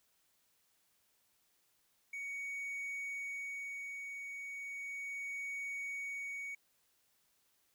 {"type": "tone with tremolo", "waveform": "triangle", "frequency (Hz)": 2239, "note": "C#7", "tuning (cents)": 17, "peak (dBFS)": -37, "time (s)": [2.13, 6.55], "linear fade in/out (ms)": 5, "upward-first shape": "sine", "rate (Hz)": 0.35, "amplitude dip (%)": 35, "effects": ["white hiss -75 dBFS RMS until 7.74 s"]}